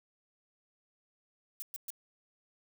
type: noise bursts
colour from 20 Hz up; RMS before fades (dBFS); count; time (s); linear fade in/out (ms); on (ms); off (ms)
violet; -40; 3; 1.6-1.903; 0; 21; 120
effects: none